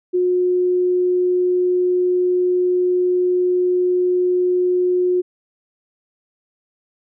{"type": "tone", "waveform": "sine", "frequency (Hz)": 361.2, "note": "F#4", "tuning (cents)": -42, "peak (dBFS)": -14, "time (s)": [0.13, 5.22], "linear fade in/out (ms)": 20, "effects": []}